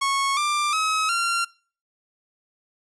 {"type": "tone with pitch steps", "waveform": "sawtooth", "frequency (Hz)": [1100, 1185.8, 1278.3, 1377.9], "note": ["C#6", "D6", "D#6", "F6"], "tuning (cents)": [-14, 16, 46, -24], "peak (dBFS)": -17, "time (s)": [0.01, 1.45], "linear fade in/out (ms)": 10, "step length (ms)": 360, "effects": ["noise-tail reverb RT60 0.4 s tail -23 dB re dry", "resampled to 24000 Hz"]}